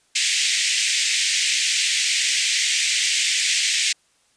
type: band-pass noise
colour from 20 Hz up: pink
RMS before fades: -21 dBFS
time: 0.15-3.93 s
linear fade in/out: 10 ms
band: 2000 to 8600 Hz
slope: 48 dB/octave
effects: white hiss -62 dBFS RMS until 4.36 s + resampled to 22050 Hz